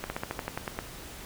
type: slowing click train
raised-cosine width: 0.5 ms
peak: -16 dBFS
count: 10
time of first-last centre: 0.04-0.789 s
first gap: 60 ms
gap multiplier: 1.08
effects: pink hiss -44 dBFS RMS until 1.25 s